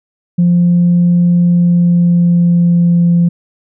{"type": "tone with pitch glide", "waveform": "sine", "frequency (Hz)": [174.61, 172.01], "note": ["F3", "F3"], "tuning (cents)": [0, -26], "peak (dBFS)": -5, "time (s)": [0.38, 3.29], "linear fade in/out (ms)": 10, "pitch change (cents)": -26, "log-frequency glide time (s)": [1.35, 3.13], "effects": ["tanh soft clip ceiling -3 dBFS"]}